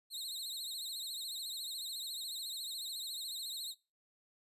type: tone with vibrato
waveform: sawtooth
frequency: 3985 Hz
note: B7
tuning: 15 cents sharp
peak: -37 dBFS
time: 0.1-3.75 s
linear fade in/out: 50 ms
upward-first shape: triangle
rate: 14 Hz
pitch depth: 160 cents each way
effects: noise-tail reverb RT60 0.3 s tail -22 dB re dry + resampled to 32000 Hz